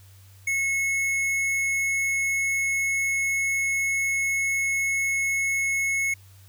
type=tone with tanh clipping; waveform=sine; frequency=2186 Hz; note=C#7; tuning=25 cents flat; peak=-24 dBFS; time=0.47-6.14 s; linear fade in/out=5 ms; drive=15 dB; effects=added 96 Hz sine -48 dBFS peak until 6.48 s + white hiss -57 dBFS RMS until 6.48 s